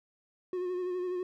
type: tone with vibrato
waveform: triangle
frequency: 362.1 Hz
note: F#4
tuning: 37 cents flat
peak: -29 dBFS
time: 0.53-1.23 s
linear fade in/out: 2 ms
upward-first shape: sine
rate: 12 Hz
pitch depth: 33 cents each way
effects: none